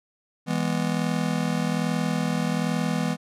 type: chord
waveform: square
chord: E major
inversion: none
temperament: just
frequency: 164.81 / 206 / 247.2 Hz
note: E3 / G#3 / B3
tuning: 0 / -14 / +2 cents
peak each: -27 / -29 / -29 dBFS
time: 0.46-3.17 s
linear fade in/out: 50 ms
effects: low-pass 10000 Hz 12 dB/octave